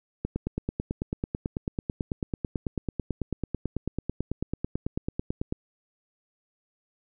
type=click train; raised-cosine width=3 ms; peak=-15 dBFS; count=49; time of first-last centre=0.25-5.525 s; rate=9.1 Hz; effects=none